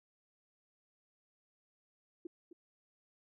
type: tone with echo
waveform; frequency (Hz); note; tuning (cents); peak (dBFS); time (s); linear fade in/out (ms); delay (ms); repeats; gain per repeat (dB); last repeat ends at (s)
sine; 341.1; F4; -41; -40; 2.25-2.27; 5; 260; 1; -11; 2.53
effects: none